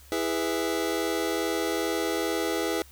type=chord; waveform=sawtooth; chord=E major; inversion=none; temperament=just; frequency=329.6 / 412 / 494.4 Hz; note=E4 / G#4 / B4; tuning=0 / -14 / +2 cents; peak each=-25 / -26 / -27 dBFS; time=0.12-2.82 s; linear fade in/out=0 ms; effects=added 69 Hz sine -51 dBFS peak until 2.91 s + white hiss -54 dBFS RMS until 2.91 s